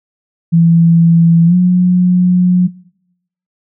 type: tone with pitch glide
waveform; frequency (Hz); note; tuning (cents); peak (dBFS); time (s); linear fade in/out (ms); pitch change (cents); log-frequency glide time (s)
sine; 167.2 to 180.24; E3 to F#3; +25 to -45; -5; 0.52-2.68; 20; +130; 1.46-1.55
effects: noise-tail reverb RT60 0.8 s tail -22 dB re dry